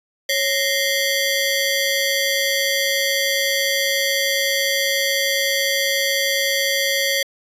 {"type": "ring-modulated tone", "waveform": "15% pulse", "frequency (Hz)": 1316, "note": "E6", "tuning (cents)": -3, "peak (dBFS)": -8, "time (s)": [0.29, 7.23], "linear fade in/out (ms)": 5, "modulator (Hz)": 765, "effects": ["resampled to 32000 Hz"]}